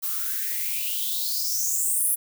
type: noise with high-pass filter sweep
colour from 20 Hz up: violet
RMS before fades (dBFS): -26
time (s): 0.02-2.16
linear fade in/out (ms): 20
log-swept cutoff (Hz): 1100 to 11000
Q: 7.4
effects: none